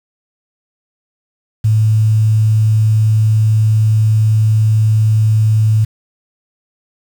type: tone with quantisation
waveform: sine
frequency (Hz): 108.8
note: A2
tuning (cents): -19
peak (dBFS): -8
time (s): 1.64-5.85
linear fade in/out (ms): 10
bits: 6
effects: none